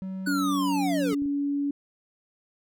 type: tone with pitch glide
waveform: triangle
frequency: 189.4 to 181.79 Hz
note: F#3 to F#3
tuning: +41 to -30 cents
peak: -29 dBFS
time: 0.02-1.13 s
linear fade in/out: 0 ms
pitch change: -71 cents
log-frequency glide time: 0.61-0.9 s
type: linear sweep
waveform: square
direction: down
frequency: 1500 to 392.5 Hz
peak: -29 dBFS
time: 0.26-1.15 s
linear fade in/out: 10 ms
type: tone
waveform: sine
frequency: 284.2 Hz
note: C#4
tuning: 43 cents sharp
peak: -24 dBFS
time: 0.27-1.71 s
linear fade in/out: 5 ms
type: clicks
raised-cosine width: 3 ms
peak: -31 / -33 dBFS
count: 2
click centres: 1.221 / 1.258 s
effects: none